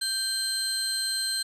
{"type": "tone pair together", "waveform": "30% pulse", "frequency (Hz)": [1568, 4154], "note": ["G6", "C8"], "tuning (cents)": [0, -13], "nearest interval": "octave + perfect fourth", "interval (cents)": 1687, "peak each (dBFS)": [-32, -24], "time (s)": [0.01, 1.43], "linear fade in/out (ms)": 10, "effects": ["resampled to 32000 Hz", "10-bit"]}